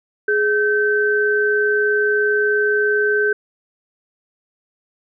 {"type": "tone pair together", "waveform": "sine", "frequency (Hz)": [418.5, 1543.1], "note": ["G#4", "G6"], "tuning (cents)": [13, -28], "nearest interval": "octave + major seventh", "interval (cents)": 2259, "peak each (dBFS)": -17, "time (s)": [0.28, 3.33], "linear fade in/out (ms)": 5, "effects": []}